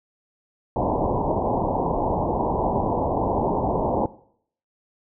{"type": "low-pass noise", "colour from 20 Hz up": "white", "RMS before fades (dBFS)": -23, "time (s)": [0.76, 4.06], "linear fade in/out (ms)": 2, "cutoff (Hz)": 980, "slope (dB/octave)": 96, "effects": ["noise-tail reverb RT60 0.6 s tail -18 dB re dry"]}